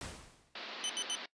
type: noise with exponential decay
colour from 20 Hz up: pink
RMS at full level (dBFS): -41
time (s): 0.01-0.66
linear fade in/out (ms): 1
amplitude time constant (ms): 140
type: band-pass noise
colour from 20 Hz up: white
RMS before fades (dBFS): -45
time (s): 0.55-1.26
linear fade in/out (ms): 5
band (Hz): 200 to 4500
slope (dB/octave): 48
type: tone bursts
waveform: sawtooth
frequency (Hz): 3029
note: F#7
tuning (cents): +40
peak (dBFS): -30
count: 3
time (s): 0.84-1.152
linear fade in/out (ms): 0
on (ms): 54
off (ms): 75
effects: noise-tail reverb RT60 0.1 s tail -20 dB re dry + resampled to 22050 Hz